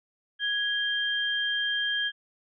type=tone pair together; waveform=sine; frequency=1661.2 / 3180 Hz; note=G#6 / G7; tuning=0 / +24 cents; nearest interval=major seventh; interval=1124 cents; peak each=-28 dBFS; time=0.39-2.12 s; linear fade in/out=50 ms; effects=none